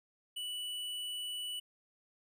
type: tone with hard clipping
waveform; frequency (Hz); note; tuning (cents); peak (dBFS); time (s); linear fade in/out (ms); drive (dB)
sine; 2960; F#7; 0; -39; 0.36-1.6; 10; 11
effects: none